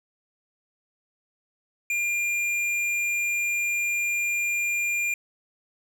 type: tone with tanh clipping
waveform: sine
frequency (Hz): 2400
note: D7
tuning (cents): +37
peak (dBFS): -25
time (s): 1.9-5.14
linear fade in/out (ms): 2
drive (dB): 12
effects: none